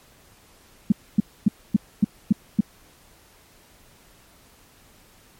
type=tone bursts; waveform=sine; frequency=207.6 Hz; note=G#3; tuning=in tune; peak=-11 dBFS; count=7; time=0.9-2.607 s; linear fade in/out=5 ms; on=21 ms; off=260 ms; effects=pink hiss -54 dBFS RMS until 5.39 s + MP3 64 kbps